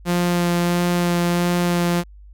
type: tone with vibrato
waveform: sawtooth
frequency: 174.61 Hz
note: F3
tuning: in tune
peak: -13 dBFS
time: 0.05-2.04 s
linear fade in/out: 50 ms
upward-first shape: sine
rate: 1.5 Hz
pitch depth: 11 cents each way
effects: added 50 Hz sine -40 dBFS peak until 2.33 s